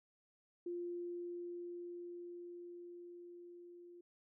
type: tone with level ramp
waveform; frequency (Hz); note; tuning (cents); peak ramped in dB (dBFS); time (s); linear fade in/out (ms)
sine; 349.2; F4; 0; -39 to -54; 0.66-4.01; 5
effects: none